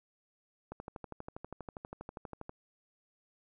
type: click train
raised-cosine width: 1 ms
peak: -28 dBFS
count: 23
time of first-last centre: 0.72-2.494 s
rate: 12.4 Hz
effects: none